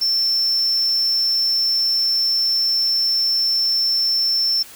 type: tone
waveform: sine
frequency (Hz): 5370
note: E8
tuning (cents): +31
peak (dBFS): -13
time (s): 0.01-4.63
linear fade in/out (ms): 10
effects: tanh soft clip ceiling -15 dBFS + white hiss -41 dBFS RMS until 4.75 s